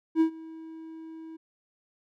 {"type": "tone with ADSR envelope", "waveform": "triangle", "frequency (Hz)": 322.5, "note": "E4", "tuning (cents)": -38, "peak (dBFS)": -15, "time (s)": [0.15, 1.37], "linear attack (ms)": 57, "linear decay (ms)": 94, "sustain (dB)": -23, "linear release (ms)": 13, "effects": []}